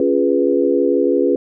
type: chord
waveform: sine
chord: C# dominant seventh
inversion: none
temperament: equal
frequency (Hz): 277.2 / 349.2 / 415.3 / 493.9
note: C#4 / E#4 / G#4 / B4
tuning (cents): 0 / 0 / 0 / 0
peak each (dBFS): -18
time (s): 0-1.36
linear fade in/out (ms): 2
effects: none